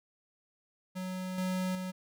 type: tone with level steps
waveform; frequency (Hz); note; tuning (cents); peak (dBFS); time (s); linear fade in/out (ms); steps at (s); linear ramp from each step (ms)
square; 185; F#3; 0; -36 / -31 / -36; 0.95-1.92; 20; 1.38 / 1.75; 2
effects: none